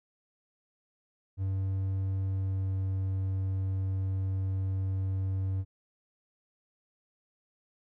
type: tone with pitch glide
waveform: triangle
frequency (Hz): 96 to 95.45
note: G2 to G2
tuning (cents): -36 to -46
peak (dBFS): -26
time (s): 1.37-5.65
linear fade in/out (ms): 50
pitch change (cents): -10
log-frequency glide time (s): 2.26-2.73
effects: none